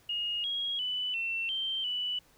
sine tone with pitch steps, 2861 / 3291 / 2989 / 2699 / 3133 / 2967 Hz, F7 / G#7 / F#7 / E7 / G7 / F#7, +41 / -16 / +17 / +40 / -2 / +4 cents, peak -30 dBFS, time 0.09-2.19 s, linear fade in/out 5 ms, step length 350 ms, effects pink hiss -63 dBFS RMS until 2.37 s

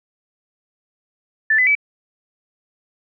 sine tone with pitch steps, 1760 / 2010 / 2296 Hz, A6 / B6 / D7, 0 / +30 / -40 cents, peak -12 dBFS, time 1.5-1.752 s, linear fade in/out 5 ms, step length 84 ms, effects none

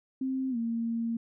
sine tone with pitch glide, 263.1 to 230.4 Hz, C4 to A#3, +10 to -20 cents, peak -28 dBFS, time 0.21-1.17 s, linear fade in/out 5 ms, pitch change -230 cents, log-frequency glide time 0.5-0.57 s, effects none

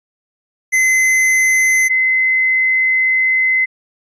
square / sine tone pair in turn, 2049 / 2049 Hz, C7 / C7, -37 / -37 cents, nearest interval unison, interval 0 cents, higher neither, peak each -11 dBFS, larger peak neither, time 0.72-1.89 / 1.89-3.66 s, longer second, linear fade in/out 20 ms, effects resampled to 22050 Hz

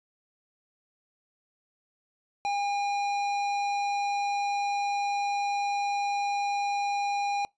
sine tone with hard clipping, 809 Hz, G#5, 46 cents flat, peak -28 dBFS, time 2.45-7.45 s, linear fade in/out 0 ms, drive 12 dB, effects noise-tail reverb RT60 0.2 s tail -26 dB re dry + resampled to 22050 Hz

